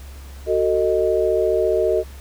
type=chord; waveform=sine; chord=D# diminished; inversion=first; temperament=just; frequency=373.4 / 448 / 622.3 Hz; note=F#4 / A4 / D#5; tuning=+16 / +31 / 0 cents; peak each=-20 dBFS; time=0.46-2.04 s; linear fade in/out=50 ms; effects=added 68 Hz sine -35 dBFS peak until 2.2 s + pink hiss -46 dBFS RMS until 2.2 s